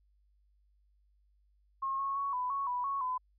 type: tone with pitch steps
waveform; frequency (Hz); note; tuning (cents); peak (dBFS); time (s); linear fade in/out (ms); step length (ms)
sine; 1079 / 1097 / 1114 / 998 / 1108 / 986 / 1106 / 1011; C#6 / C#6 / C#6 / B5 / C#6 / B5 / C#6 / B5; -47 / -18 / +8 / +18 / -1 / -3 / -4 / +40; -31; 1.82-3.18; 10; 170
effects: added 50 Hz sine -66 dBFS peak until 3.38 s